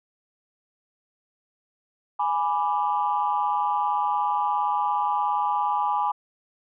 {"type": "chord", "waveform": "sine", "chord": "G# diminished", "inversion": "none", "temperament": "equal", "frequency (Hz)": [830.6, 987.8, 1174.7], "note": ["G#5", "B5", "D6"], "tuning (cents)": [0, 0, 0], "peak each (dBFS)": [-24, -25, -28], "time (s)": [2.19, 6.12], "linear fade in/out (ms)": 10, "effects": ["tanh soft clip ceiling -12 dBFS"]}